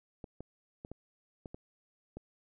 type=clicks; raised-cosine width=2 ms; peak=-30 dBFS; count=7; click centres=0.242 / 0.406 / 0.849 / 0.916 / 1.458 / 1.545 / 2.17 s; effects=none